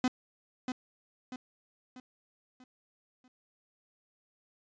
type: tone with echo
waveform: 45% pulse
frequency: 253.5 Hz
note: B3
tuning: 45 cents sharp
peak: -25 dBFS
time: 0.04-0.08 s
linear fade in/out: 2 ms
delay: 640 ms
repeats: 5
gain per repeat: -7 dB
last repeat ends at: 3.28 s
effects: resampled to 16000 Hz